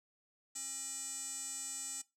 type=tone with band-pass filter; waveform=square; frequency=270 Hz; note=C#4; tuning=45 cents flat; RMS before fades=-43 dBFS; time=0.55-2.02 s; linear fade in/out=10 ms; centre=7700 Hz; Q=7.6; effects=noise-tail reverb RT60 0.2 s tail -17 dB re dry